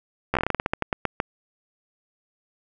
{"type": "slowing click train", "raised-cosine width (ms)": 0.5, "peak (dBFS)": -7, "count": 16, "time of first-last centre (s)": [0.34, 1.201], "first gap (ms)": 13, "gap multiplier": 1.19, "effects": []}